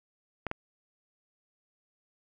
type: clicks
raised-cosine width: 0.5 ms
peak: -17 dBFS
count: 2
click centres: 0.467 / 0.514 s
effects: none